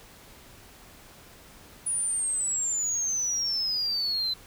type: exponential sweep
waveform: sine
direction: down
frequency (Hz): 9810 to 4014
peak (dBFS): -24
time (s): 1.86-4.34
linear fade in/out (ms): 10
effects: tanh soft clip ceiling -22 dBFS + pink hiss -51 dBFS RMS until 4.46 s